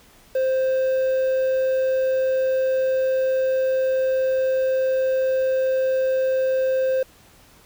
triangle tone with quantisation, 523.3 Hz, C5, in tune, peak -16 dBFS, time 0.35-7.03 s, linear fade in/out 5 ms, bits 7, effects pink hiss -52 dBFS RMS until 7.65 s

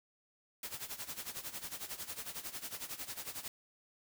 white noise with tremolo, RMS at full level -41 dBFS, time 0.63-3.48 s, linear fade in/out 2 ms, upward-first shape sine, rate 11 Hz, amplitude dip 80%, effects none

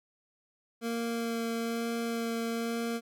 25% pulse tone with vibrato, 231 Hz, A#3, 16 cents flat, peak -27 dBFS, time 0.81-3.01 s, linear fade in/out 50 ms, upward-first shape sine, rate 1.1 Hz, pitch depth 10 cents each way, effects none

